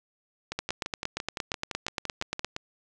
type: two click trains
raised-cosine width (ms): 0.2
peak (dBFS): -15 / -12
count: 13 / 17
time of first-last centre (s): 0.52-2.564 / 0.59-2.446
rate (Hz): 5.87 / 8.62
effects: resampled to 24000 Hz + 7-bit